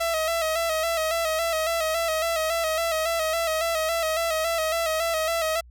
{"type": "tone with vibrato", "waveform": "sawtooth", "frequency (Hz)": 650, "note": "E5", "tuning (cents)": -24, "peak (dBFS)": -19, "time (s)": [0, 5.61], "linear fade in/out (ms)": 10, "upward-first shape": "square", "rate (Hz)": 3.6, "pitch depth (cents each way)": 47, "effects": ["added 60 Hz sine -46 dBFS peak until 5.7 s"]}